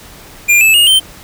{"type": "tone with pitch steps", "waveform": "square", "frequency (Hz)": [2400, 2617, 2854, 3112], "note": ["D7", "E7", "F7", "G7"], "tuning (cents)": [37, -13, 37, -13], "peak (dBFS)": -6, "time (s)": [0.48, 1], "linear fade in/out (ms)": 20, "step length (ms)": 130, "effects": ["pink hiss -36 dBFS RMS until 1.23 s"]}